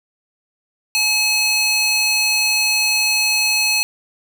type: tone with high-pass filter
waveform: square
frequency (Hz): 854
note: G#5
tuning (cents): +48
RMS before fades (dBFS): -17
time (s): 0.95-3.83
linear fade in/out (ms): 0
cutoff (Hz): 3100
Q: 1.6
effects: 7-bit